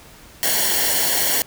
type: noise with comb filter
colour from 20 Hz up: white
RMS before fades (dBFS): -19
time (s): 0.43-1.42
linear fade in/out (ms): 0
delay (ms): 0.8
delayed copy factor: -0.7
effects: pink hiss -45 dBFS RMS until 1.46 s